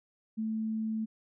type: tone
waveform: sine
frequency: 220 Hz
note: A3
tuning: in tune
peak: -30 dBFS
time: 0.37-1.06 s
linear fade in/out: 20 ms
effects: none